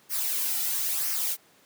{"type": "noise with flanger", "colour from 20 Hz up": "blue", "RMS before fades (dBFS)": -28, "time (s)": [0.09, 1.37], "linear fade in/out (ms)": 50, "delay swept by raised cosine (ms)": [0.26, 1.86], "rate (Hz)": 1, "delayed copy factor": -0.55, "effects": ["pink hiss -59 dBFS RMS until 1.65 s", "high-pass 200 Hz 12 dB/octave"]}